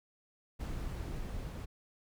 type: noise with level ramp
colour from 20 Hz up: brown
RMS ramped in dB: -38 to -41 dBFS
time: 0.59-1.66 s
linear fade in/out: 20 ms
effects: none